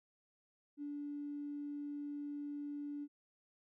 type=tone with tanh clipping; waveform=triangle; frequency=290 Hz; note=D4; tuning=22 cents flat; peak=-40 dBFS; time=0.77-3.08 s; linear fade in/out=50 ms; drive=2 dB; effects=none

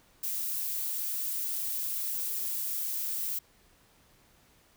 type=noise; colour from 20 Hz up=violet; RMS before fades=-33 dBFS; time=0.23-3.39 s; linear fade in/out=5 ms; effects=pink hiss -63 dBFS RMS until 4.76 s

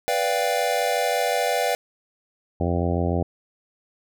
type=chord; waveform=square; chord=G dominant seventh; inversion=first; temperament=equal; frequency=493.9 / 587.3 / 698.5 / 784 Hz; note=B4 / D5 / F5 / G5; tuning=0 / 0 / 0 / 0 cents; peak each=-27 / -27 / -26 / -28 dBFS; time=0.08-1.75 s; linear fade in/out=0 ms
type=harmonic tone; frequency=86.7 Hz; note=F2; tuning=12 cents flat; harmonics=1 / 2 / 3 / 4 / 5 / 6 / 7 / 8 / 9; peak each=-24 / -27 / -29 / -30 / -31 / -32 / -32 / -33 / -34 dBFS; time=2.6-3.23 s; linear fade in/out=5 ms
effects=none

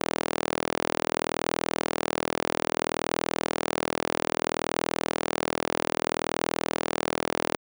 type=tone with high-pass filter; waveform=sawtooth; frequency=40.61 Hz; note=E1; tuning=25 cents flat; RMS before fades=-29 dBFS; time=0-7.57 s; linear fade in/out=10 ms; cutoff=400 Hz; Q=1; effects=none

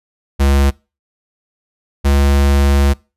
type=tone pair in turn; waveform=square; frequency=69.4 / 69.96 Hz; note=C#2 / C#2; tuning=+3 / +17 cents; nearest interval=unison; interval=14 cents; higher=second; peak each=-10 dBFS; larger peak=neither; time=0.39-0.71 / 2.04-2.94 s; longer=second; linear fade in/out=20 ms; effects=noise-tail reverb RT60 0.3 s tail -24 dB re dry + resampled to 32000 Hz

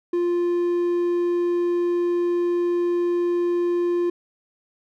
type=tone; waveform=triangle; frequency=349.2 Hz; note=F4; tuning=in tune; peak=-17 dBFS; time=0.13-4.1 s; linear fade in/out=5 ms; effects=none

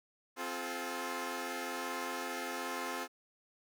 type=chord; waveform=10% pulse; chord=F major; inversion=second; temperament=equal with one note detuned; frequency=261.6 / 349.2 / 430.2 Hz; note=C4 / F4 / A4; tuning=0 / 0 / -39 cents; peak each=-33 / -33 / -34 dBFS; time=0.36-3.08 s; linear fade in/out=50 ms; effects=none

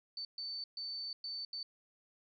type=tone bursts at uneven times; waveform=sine; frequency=4534 Hz; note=C#8; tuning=38 cents sharp; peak=-39 dBFS; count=5; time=0.17-0.25 / 0.38-0.64 / 0.77-1.13 / 1.24-1.45 / 1.53-1.63 s; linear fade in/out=2 ms; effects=none

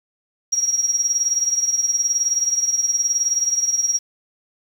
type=tone with tremolo; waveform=sine; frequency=5660 Hz; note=F8; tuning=22 cents sharp; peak=-14 dBFS; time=0.52-3.99 s; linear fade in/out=10 ms; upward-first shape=sine; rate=19 Hz; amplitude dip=70%; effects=7-bit

